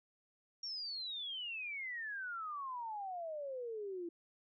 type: exponential sweep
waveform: sine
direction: down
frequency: 5620 to 333.6 Hz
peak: -40 dBFS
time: 0.63-4.09 s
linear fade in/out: 5 ms
effects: none